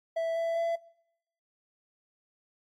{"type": "tone with pitch steps", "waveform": "triangle", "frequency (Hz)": [659.3, 665, 670.8], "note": ["E5", "E5", "E5"], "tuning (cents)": [0, 15, 30], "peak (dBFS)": -25, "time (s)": [0.16, 0.76], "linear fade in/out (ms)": 10, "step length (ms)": 200, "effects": ["noise-tail reverb RT60 0.8 s tail -23 dB re dry", "AAC 48 kbps"]}